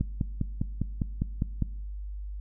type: click train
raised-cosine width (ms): 5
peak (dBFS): -14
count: 9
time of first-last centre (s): 0.01-1.623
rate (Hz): 4.96
effects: noise-tail reverb RT60 0.8 s tail -20 dB re dry + added 50 Hz sine -34 dBFS peak until 2.4 s